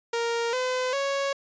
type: tone with pitch steps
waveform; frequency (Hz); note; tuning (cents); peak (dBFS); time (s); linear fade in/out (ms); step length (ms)
sawtooth; 466.2 / 508.4 / 554.4; A#4 / C5 / C#5; 0 / -50 / 0; -21; 0.13-1.33; 5; 400
effects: resampled to 16000 Hz